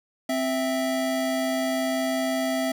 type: tone pair together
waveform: square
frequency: 261.6 / 659.2 Hz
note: C4 / E5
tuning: 0 / 0 cents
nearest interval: octave + major third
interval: 1600 cents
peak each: -27 dBFS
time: 0.29-2.72 s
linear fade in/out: 5 ms
effects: none